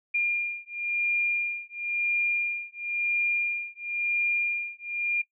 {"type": "beating tone pair", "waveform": "sine", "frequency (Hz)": [2406, 2406.97], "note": ["D7", "D7"], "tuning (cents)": [41, 42], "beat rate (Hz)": 0.97, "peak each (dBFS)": -28, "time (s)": [0.14, 5.22], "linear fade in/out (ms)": 10, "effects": ["noise-tail reverb RT60 0.1 s tail -17 dB re dry"]}